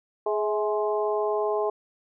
harmonic tone with a mistuned harmonic, 209.8 Hz, G#3, 18 cents sharp, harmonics 2 / 3 / 4 / 5, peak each -25 / -29 / -31 / -33 dBFS, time 0.26-1.7 s, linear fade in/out 5 ms, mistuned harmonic 3, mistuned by +48 cents, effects none

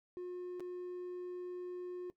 triangle tone with dropouts, 359.1 Hz, F4, 48 cents sharp, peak -37 dBFS, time 0.17-2.1 s, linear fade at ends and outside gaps 0 ms, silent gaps 0.597-0.605 s, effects noise-tail reverb RT60 0.1 s tail -18 dB re dry + tanh soft clip ceiling -36 dBFS

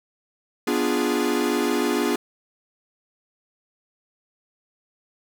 45% pulse chord, B diminished seventh, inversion none, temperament equal, 246.9 / 293.7 / 349.2 / 415.3 Hz, B3 / D4 / F4 / Ab4, 0 / 0 / 0 / 0 cents, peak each -26 dBFS, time 0.67-2.16 s, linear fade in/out 5 ms, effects none

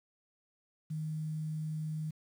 sine tone with quantisation, 155.56 Hz, D#3, in tune, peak -34 dBFS, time 0.9-2.11 s, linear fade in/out 10 ms, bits 10, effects none

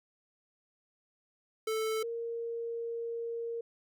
square / sine tone pair in turn, 440 / 464.4 Hz, A4 / A#4, 0 / -7 cents, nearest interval minor second, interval 93 cents, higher second, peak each -31 / -34 dBFS, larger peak first, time 1.67-2.03 / 2.03-3.61 s, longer second, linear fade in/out 5 ms, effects none

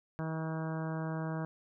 harmonic tone, 160 Hz, D#3, 49 cents sharp, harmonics 1 / 2 / 3 / 4 / 5 / 6 / 7 / 8 / 9 / 10, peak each -35 / -42 / -46 / -44 / -49 / -48 / -49 / -53 / -51 / -51 dBFS, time 0.19-1.45 s, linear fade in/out 0 ms, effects none

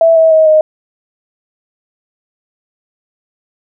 sine tone with pitch steps, 659 / 646.2 / 633.6 / 621.3 Hz, E5 / E5 / D#5 / D#5, -1 / -35 / +31 / -3 cents, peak -4 dBFS, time 0.01-0.61 s, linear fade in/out 2 ms, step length 150 ms, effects none

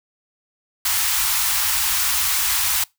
white band-stop noise, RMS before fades -20 dBFS, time 0.85-2.84 s, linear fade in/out 5 ms, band 100 to 800 Hz, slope 48 dB/octave, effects noise-tail reverb RT60 0.2 s tail -24 dB re dry

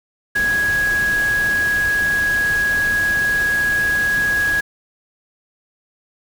sine tone in noise, 1661.2 Hz, G#6, in tune, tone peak -15 dBFS, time 0.35-4.61 s, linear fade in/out 10 ms, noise pink, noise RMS -29 dBFS, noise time 0.35-4.61 s, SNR +11 dB, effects none

